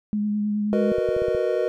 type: tone with vibrato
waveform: sine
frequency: 208.8 Hz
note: G#3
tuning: 10 cents sharp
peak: -21 dBFS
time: 0.13-0.92 s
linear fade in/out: 0 ms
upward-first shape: triangle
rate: 9.5 Hz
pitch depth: 22 cents each way
type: chord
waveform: triangle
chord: B major seventh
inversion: second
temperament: just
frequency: 370.4 / 463 / 493.9 / 617.4 Hz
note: F#4 / A#4 / B4 / D#5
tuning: +2 / -12 / 0 / -14 cents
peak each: -24 dBFS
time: 0.73-1.68 s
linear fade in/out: 0 ms
type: clicks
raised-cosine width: 5 ms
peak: -23 dBFS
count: 6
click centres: 0.984 / 1.089 / 1.166 / 1.22 / 1.284 / 1.349 s
effects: none